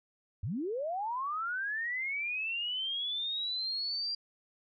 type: linear sweep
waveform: sine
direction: up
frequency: 76.6 to 4778 Hz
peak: -32 dBFS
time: 0.43-4.15 s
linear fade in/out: 5 ms
effects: none